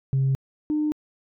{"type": "tone pair in turn", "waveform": "sine", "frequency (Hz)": [134.5, 302.8], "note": ["C3", "D#4"], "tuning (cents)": [48, -47], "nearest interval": "octave + major second", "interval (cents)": 1405, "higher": "second", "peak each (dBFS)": [-17, -20], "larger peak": "first", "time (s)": [[0.13, 0.35], [0.7, 0.92]], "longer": "neither", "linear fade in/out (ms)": 0, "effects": ["tanh soft clip ceiling -16 dBFS"]}